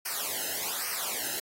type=noise with flanger; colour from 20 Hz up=white; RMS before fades=-33 dBFS; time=0.05-1.4 s; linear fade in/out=10 ms; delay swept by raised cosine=0.27 to 0.88 ms; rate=1.2 Hz; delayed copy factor=-1; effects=AAC 48 kbps